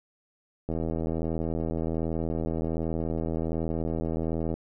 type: click train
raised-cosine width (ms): 2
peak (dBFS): -17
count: 314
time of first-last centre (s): 0.69-4.54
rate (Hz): 81.3
effects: none